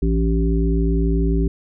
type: harmonic tone with a mistuned harmonic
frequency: 55.8 Hz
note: A1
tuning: 25 cents sharp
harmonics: 1 / 3 / 5 / 7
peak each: -17 / -22 / -24 / -25 dBFS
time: 0.02-1.48 s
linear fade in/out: 5 ms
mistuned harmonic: 7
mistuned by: -17 cents
effects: none